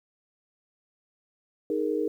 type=chord; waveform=sine; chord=D# suspended fourth; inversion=none; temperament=equal; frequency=311.1 / 415.3 / 466.2 Hz; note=D#4 / G#4 / A#4; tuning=0 / 0 / 0 cents; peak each=-29 dBFS; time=1.7-2.08 s; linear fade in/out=2 ms; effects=10-bit